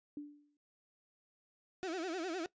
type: tone with exponential decay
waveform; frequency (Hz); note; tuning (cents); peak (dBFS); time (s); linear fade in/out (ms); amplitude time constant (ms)
sine; 292.7; D4; -6; -38; 0.17-0.57; 2; 86
type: tone with vibrato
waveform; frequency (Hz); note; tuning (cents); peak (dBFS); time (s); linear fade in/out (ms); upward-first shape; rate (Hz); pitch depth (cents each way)
35% pulse; 349.2; F4; 0; -35; 1.83-2.46; 0; sine; 9.8; 170
effects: noise-tail reverb RT60 0.1 s tail -19 dB re dry + resampled to 16000 Hz